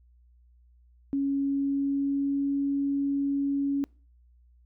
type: tone with pitch glide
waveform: sine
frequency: 277.2 to 279.6 Hz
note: C#4 to C#4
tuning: 0 to +15 cents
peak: -24 dBFS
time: 1.13-3.84 s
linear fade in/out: 0 ms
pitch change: +15 cents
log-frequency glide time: 1.4-2.53 s
effects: noise-tail reverb RT60 0.4 s tail -26 dB re dry + added 60 Hz sine -56 dBFS peak until 4.65 s